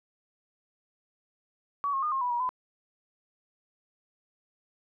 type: tone with pitch steps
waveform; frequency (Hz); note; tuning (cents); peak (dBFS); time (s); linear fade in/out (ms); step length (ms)
sine; 1134 / 1081 / 1219 / 1071 / 983 / 957 / 1012; C#6 / C#6 / D#6 / C6 / B5 / A#5 / B5; +39 / -44 / -36 / +40 / -8 / +45 / +42; -26; 1.84-2.491; 0; 93
effects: none